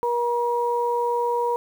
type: tone pair together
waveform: sine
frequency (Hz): 477.5 / 955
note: A#4 / A#5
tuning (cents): +42 / +42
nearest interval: octave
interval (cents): 1200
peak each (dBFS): -23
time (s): 0.03-1.56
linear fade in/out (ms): 0
effects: 8-bit